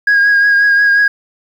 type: tone with vibrato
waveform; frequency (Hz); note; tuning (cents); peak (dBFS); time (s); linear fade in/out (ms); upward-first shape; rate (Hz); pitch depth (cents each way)
sine; 1639; G#6; -23; -5; 0.07-1.08; 5; triangle; 5.6; 28
effects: tanh soft clip ceiling -5 dBFS + 7-bit